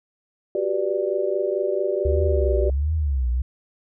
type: chord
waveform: sine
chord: G major seventh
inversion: third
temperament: just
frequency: 367.5 / 392 / 490 / 588 Hz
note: F#4 / G4 / B4 / D5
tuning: -12 / 0 / -14 / +2 cents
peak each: -27 / -24 / -30 / -25 dBFS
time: 0.55-2.7 s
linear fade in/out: 2 ms
type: tone with vibrato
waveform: sine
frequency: 69.3 Hz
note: C#2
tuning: in tune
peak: -19 dBFS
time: 2.05-3.42 s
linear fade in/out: 5 ms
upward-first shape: triangle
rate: 1.4 Hz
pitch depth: 270 cents each way
effects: none